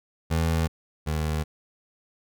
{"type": "tone pair in turn", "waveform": "25% pulse", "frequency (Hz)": [81.5, 77.41], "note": ["E2", "D#2"], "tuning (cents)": [-19, -8], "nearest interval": "minor second", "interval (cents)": 89, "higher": "first", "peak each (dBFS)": [-18, -21], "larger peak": "first", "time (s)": [[0.3, 0.68], [1.06, 1.44]], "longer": "neither", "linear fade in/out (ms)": 20, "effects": []}